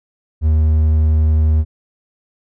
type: tone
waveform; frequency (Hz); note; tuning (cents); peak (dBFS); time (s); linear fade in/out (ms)
triangle; 77.8; D#2; 0; -8; 0.41-1.65; 50
effects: none